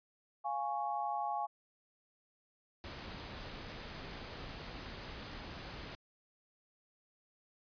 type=chord; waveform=sine; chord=Db major; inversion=first; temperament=equal; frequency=698.5 / 830.6 / 1108.7 Hz; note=F5 / Ab5 / Db6; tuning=0 / 0 / 0 cents; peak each=-40 / -36 / -41 dBFS; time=0.44-1.47 s; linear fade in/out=20 ms
type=noise; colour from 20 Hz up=pink; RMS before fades=-46 dBFS; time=2.84-5.95 s; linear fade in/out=0 ms
effects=resampled to 11025 Hz